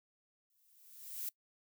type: noise with exponential growth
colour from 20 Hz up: violet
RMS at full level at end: -38 dBFS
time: 0.5-1.29 s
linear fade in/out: 2 ms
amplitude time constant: 170 ms
effects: noise-tail reverb RT60 0.1 s tail -23 dB re dry